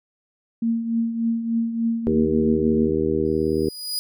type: tone with tremolo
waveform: sine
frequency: 229.6 Hz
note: A#3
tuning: 26 cents flat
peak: -17 dBFS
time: 0.62-2.91 s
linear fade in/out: 5 ms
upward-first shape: triangle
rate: 3.4 Hz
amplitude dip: 65%
type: harmonic tone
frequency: 78.7 Hz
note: D#2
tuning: 20 cents sharp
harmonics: 1 / 2 / 3 / 4 / 5 / 6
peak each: -31 / -30 / -27 / -25 / -22 / -27 dBFS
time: 2.07-3.69 s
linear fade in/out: 0 ms
type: tone with exponential growth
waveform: sawtooth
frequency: 4926 Hz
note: D#8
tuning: 18 cents flat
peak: -19 dBFS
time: 3.25-3.99 s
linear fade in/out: 0 ms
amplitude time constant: 160 ms
effects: none